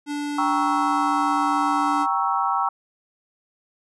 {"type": "tone", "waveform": "square", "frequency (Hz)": 291.4, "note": "D4", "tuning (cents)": -13, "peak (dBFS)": -26, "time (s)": [0.06, 2.07], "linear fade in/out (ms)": 50}
{"type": "chord", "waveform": "sine", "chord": "G diminished seventh", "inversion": "none", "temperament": "equal with one note detuned", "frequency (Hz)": [784, 941.5, 1108.7, 1318.5], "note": ["G5", "Bb5", "Db6", "Fb6"], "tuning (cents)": [0, 17, 0, 0], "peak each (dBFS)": -25, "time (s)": [0.38, 2.69], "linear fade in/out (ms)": 5}
{"effects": ["resampled to 24000 Hz"]}